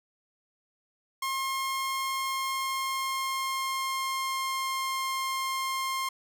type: tone with pitch glide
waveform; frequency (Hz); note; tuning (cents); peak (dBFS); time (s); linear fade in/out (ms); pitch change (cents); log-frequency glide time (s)
sawtooth; 1070 to 1061.4; C6 to C6; +38 to +24; -25; 1.22-6.09; 5; -14; 1.94-5.02
effects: none